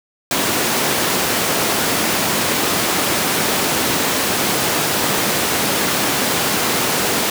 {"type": "high-pass noise", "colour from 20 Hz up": "pink", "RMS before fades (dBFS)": -18, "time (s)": [0.31, 7.3], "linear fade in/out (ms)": 2, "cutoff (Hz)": 200, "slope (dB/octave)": 12, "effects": []}